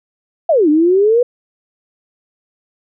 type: exponential two-way sweep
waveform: sine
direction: down then up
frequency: 707 to 292.4 to 499.3 Hz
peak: -8 dBFS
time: 0.49-1.23 s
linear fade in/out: 5 ms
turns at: 0.69 s
effects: none